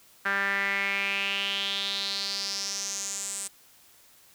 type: tone with band-pass filter sweep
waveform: sawtooth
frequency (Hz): 197.8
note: G3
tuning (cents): +16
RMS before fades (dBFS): -30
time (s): 0.25-3.48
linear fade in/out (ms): 10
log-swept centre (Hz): 1600 to 8400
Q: 5.1
effects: white hiss -57 dBFS RMS until 4.34 s